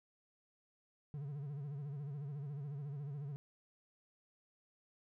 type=tone with vibrato; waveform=triangle; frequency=142.8 Hz; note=D3; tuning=48 cents flat; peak=-39 dBFS; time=1.14-3.36 s; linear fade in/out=0 ms; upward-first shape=sine; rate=14 Hz; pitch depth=100 cents each way; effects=none